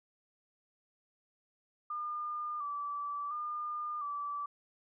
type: tone with vibrato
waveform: sine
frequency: 1183 Hz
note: D6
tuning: 12 cents sharp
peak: -35 dBFS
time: 1.9-4.46 s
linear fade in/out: 5 ms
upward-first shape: square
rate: 0.71 Hz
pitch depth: 37 cents each way
effects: none